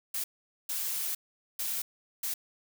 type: noise bursts at uneven times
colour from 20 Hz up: blue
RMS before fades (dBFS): -33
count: 4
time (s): 0.14-0.24 / 0.69-1.15 / 1.59-1.82 / 2.23-2.34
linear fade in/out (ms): 5
effects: none